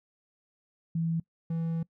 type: tone pair in turn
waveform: sine / triangle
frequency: 164.81 / 164.81 Hz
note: E3 / E3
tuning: 0 / 0 cents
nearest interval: unison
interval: 0 cents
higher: neither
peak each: -26 dBFS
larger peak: neither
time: 0.95-1.2 / 1.5-1.83 s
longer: second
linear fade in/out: 5 ms
effects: noise-tail reverb RT60 0.1 s tail -22 dB re dry